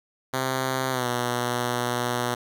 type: tone with pitch glide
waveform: 5% pulse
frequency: 130.81 to 122.05 Hz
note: C3 to B2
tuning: 0 to -20 cents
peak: -13 dBFS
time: 0.33-2.35 s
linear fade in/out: 10 ms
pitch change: -120 cents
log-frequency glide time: 0.91-1.07 s
effects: none